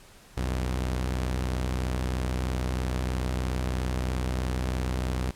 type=tone pair together; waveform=sawtooth; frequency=63.1 / 89.73 Hz; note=B1 / F2; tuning=+38 / +47 cents; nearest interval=tritone; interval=609 cents; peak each=-23 / -32 dBFS; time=0.37-5.31 s; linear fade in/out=5 ms; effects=pink hiss -53 dBFS RMS until 5.35 s + low-pass 12000 Hz 12 dB/octave